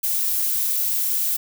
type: noise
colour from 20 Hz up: violet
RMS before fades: -22 dBFS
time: 0.03-1.37 s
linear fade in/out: 10 ms
effects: none